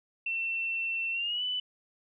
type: tone with pitch glide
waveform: sine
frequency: 2695 to 2990 Hz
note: E7 to F#7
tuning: +38 to +17 cents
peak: -29 dBFS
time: 0.26-1.6 s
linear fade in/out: 5 ms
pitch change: +179 cents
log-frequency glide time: 1.12-1.43 s
effects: none